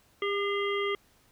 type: harmonic tone with a mistuned harmonic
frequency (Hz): 402.2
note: G4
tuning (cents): +44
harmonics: 1 / 3 / 5 / 7 / 8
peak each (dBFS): -29 / -34 / -34 / -43 / -39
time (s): 0.22-0.95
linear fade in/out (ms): 2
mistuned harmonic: 5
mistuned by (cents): +36
effects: pink hiss -64 dBFS RMS until 1.31 s